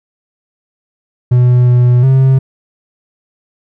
triangle tone with pitch steps, 123.7 / 123 / 132.8 Hz, B2 / B2 / C3, +3 / -7 / +26 cents, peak -3 dBFS, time 1.31-2.39 s, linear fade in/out 10 ms, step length 360 ms, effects none

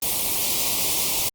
white band-stop noise, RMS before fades -23 dBFS, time 0.02-1.29 s, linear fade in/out 5 ms, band 1100 to 2200 Hz, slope 48 dB/octave, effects Opus 24 kbps

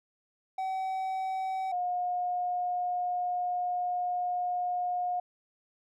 triangle / sine tone pair in turn, 760 / 717.3 Hz, F#5 / F5, +46 / +46 cents, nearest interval minor second, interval 100 cents, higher first, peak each -28 dBFS, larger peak neither, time 0.58-1.72 / 1.72-5.2 s, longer second, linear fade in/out 5 ms, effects none

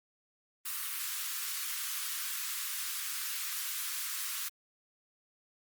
white high-pass noise, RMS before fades -37 dBFS, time 0.65-4.49 s, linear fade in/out 10 ms, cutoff 1100 Hz, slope 48 dB/octave, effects Opus 32 kbps

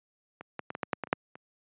clicks, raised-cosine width 0.5 ms, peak -27 / -19 / -21 / -20 / -14 / -11 / -17 / -30 / -7 / -30 dBFS, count 10, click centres 0.41 / 0.593 / 0.704 / 0.751 / 0.832 / 0.932 / 1.037 / 1.072 / 1.129 / 1.355 s, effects high-pass 150 Hz 12 dB/octave + resampled to 8000 Hz

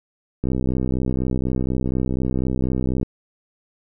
click train, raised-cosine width 3 ms, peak -10 dBFS, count 167, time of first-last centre 0.44-3.03 s, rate 64.1 Hz, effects none

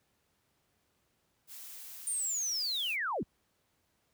blue noise, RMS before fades -47 dBFS, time 1.47-2.97 s, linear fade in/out 50 ms
sine linear sweep, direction down, 9130 to 140 Hz, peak -31 dBFS, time 2.07-3.23 s, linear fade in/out 2 ms
effects pink hiss -75 dBFS RMS until 4.13 s + high-pass 60 Hz 12 dB/octave

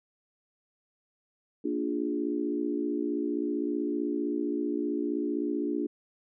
sine chord, Bb dominant seventh, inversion none, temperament equal with one note detuned, 233.1 / 293.7 / 349.2 / 412.7 Hz, Bb3 / D4 / F4 / Ab4, 0 / 0 / 0 / -11 cents, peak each -36 / -30 / -33 / -36 dBFS, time 1.64-5.87 s, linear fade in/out 10 ms, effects none

